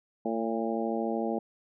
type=harmonic tone with a mistuned harmonic; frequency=113.2 Hz; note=A2; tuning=50 cents sharp; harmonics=2 / 3 / 4 / 5 / 6 / 7; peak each=-32 / -34 / -35 / -36 / -37 / -37 dBFS; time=0.25-1.39 s; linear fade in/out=5 ms; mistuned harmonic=7; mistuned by=+33 cents; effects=none